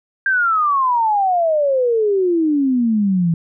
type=exponential sweep; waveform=sine; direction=down; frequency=1605 to 162.2 Hz; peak=-13 dBFS; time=0.26-3.34 s; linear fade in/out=2 ms; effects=none